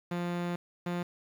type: tone pair in turn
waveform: sawtooth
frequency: 174.61 / 175.31 Hz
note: F3 / F3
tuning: 0 / +7 cents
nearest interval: unison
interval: 7 cents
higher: second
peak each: -27 dBFS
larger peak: neither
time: 0.11-0.56 / 0.86-1.03 s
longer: first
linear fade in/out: 5 ms
effects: low-pass 3000 Hz 12 dB/octave + 9-bit